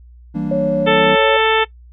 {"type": "chord", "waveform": "triangle", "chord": "E half-diminished seventh", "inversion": "none", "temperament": "equal", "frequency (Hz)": [164.81, 196, 233.1, 293.7], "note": ["E3", "G3", "Bb3", "D4"], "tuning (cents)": [0, 0, 0, 0], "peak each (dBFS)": -22, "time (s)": [0.34, 1.16], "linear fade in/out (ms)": 20}
{"type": "tone", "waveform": "sine", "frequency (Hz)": 554.4, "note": "C#5", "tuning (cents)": 0, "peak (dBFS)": -15, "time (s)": [0.51, 1.37], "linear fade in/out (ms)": 5}
{"type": "harmonic tone", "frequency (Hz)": 441.7, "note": "A4", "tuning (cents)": 7, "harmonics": [1, 2, 3, 4, 5, 6, 7, 8], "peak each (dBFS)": [-15, -18, -20, -21, -22, -23, -23, -24], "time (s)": [0.86, 1.65], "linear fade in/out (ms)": 20}
{"effects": ["noise-tail reverb RT60 0.1 s tail -19 dB re dry", "added 60 Hz sine -39 dBFS peak until 1.92 s"]}